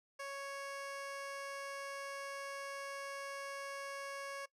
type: tone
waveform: 15% pulse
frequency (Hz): 554.4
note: C#5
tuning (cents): 0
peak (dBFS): -36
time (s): 0.19-4.46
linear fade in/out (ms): 10
effects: noise-tail reverb RT60 0.1 s tail -21 dB re dry + low-pass 10000 Hz 12 dB/octave